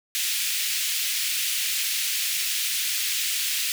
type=high-pass noise; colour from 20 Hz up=pink; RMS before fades=-26 dBFS; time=0.15-3.72 s; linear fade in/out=0 ms; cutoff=2300 Hz; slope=24 dB/octave; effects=none